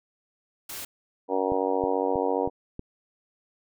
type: noise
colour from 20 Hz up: white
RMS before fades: -37 dBFS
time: 0.69-0.85 s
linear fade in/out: 5 ms
type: harmonic tone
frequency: 94.6 Hz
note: F#2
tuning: 39 cents sharp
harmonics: 3 / 4 / 5 / 6 / 7 / 8 / 9 / 10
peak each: -31 / -32 / -27 / -32 / -34 / -32 / -36 / -33 dBFS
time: 1.28-2.5 s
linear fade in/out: 50 ms
type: click train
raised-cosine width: 3 ms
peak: -22 dBFS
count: 5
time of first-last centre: 1.52-2.794 s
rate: 3.14 Hz
effects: none